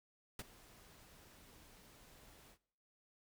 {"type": "noise with ADSR envelope", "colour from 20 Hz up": "pink", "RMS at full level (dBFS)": -43, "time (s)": [0.39, 2.58], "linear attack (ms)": 4, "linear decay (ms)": 30, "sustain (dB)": -19, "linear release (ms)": 73, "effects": ["noise-tail reverb RT60 0.7 s tail -21 dB re dry"]}